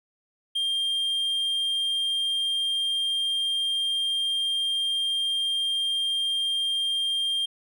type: tone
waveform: triangle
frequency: 3197 Hz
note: G7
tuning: 33 cents sharp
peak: -22 dBFS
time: 0.55-7.46 s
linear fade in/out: 10 ms
effects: none